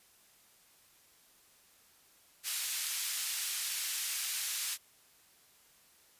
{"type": "band-pass noise", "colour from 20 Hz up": "white", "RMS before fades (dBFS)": -36, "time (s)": [2.43, 4.78], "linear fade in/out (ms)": 50, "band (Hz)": [2000, 13000], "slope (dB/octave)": 12, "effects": ["white hiss -64 dBFS RMS until 6.19 s", "resampled to 32000 Hz"]}